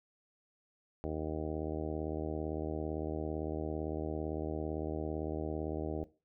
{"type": "harmonic tone", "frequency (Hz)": 77.78, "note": "D#2", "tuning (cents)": 0, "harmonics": [1, 2, 3, 4, 5, 6, 7, 8, 9, 10], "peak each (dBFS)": [-41, -44, -46, -41, -42, -43, -47, -45, -51, -51], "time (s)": [1.04, 6.04], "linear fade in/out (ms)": 0, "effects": ["noise-tail reverb RT60 0.3 s tail -17 dB re dry"]}